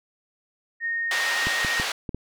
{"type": "tone with pitch glide", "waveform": "sine", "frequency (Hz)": [1850, 1862.9], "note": ["A#6", "A#6"], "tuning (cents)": [-14, -2], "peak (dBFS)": -24, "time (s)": [0.8, 1.85], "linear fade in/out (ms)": 50, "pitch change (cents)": 12, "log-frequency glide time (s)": [1.05, 1.6]}
{"type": "band-pass noise", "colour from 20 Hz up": "white", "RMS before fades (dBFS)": -28, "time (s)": [1.11, 1.92], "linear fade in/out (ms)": 2, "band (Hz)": [630, 3800], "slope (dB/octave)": 12}
{"type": "clicks", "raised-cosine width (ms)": 3, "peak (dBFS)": -17, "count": 5, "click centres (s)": [1.47, 1.648, 1.799, 2.092, 2.146]}
{"effects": []}